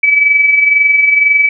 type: tone with amplitude modulation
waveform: sine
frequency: 2294 Hz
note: D7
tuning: 41 cents flat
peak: -4 dBFS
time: 0.03-1.49 s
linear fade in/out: 5 ms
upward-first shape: sine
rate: 22 Hz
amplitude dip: 50%
effects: none